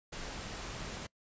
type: noise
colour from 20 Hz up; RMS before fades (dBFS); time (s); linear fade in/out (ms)
pink; -42; 0.12-1.07; 10
effects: noise-tail reverb RT60 0.1 s tail -24 dB re dry + resampled to 16000 Hz